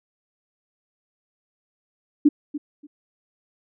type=tone with echo; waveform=sine; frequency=293.7 Hz; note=D4; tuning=in tune; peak=-10 dBFS; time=2.25-2.29 s; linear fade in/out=10 ms; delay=290 ms; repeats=2; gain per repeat=-15 dB; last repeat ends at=2.87 s; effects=none